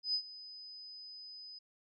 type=tone with ADSR envelope; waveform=sine; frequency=5010 Hz; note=D#8; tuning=11 cents sharp; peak=-29 dBFS; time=0.03-1.59 s; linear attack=110 ms; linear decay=78 ms; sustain=-18 dB; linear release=10 ms; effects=none